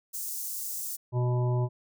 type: high-pass noise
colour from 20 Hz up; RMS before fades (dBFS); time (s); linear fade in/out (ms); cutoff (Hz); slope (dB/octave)
white; -35; 0.13-0.97; 20; 6100; 24
type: harmonic tone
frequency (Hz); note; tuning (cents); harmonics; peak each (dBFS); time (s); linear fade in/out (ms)
123.47; B2; 0; 1 / 3 / 5 / 7 / 8; -24 / -34 / -38 / -41 / -42; 1.12-1.69; 50
effects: none